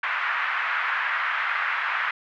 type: band-pass noise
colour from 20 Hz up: pink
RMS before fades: -26 dBFS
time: 0.03-2.11 s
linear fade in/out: 5 ms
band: 1200 to 2100 Hz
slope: 24 dB/octave
effects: none